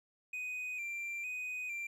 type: tone with vibrato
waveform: triangle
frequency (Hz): 2429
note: D#7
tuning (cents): -42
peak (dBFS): -36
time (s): 0.33-1.87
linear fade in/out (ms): 5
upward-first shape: square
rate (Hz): 1.1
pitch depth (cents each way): 47
effects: 13-bit